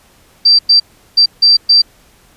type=tone bursts at uneven times; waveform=sine; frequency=4690 Hz; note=D8; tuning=3 cents flat; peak=-4 dBFS; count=5; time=0.45-0.59 / 0.69-0.8 / 1.17-1.26 / 1.42-1.57 / 1.69-1.82 s; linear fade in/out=10 ms; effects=pink hiss -48 dBFS RMS until 2.36 s + resampled to 32000 Hz